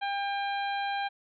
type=harmonic tone; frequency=800 Hz; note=G5; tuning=35 cents sharp; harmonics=1 / 2 / 3 / 4 / 5; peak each=-30 / -36 / -40 / -42 / -44 dBFS; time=0.01-1.09 s; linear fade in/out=20 ms; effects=none